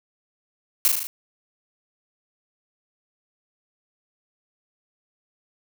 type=noise with echo; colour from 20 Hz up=blue; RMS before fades=-17 dBFS; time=0.85-0.88 s; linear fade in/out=0 ms; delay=38 ms; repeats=5; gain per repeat=-3 dB; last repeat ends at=1.07 s; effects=none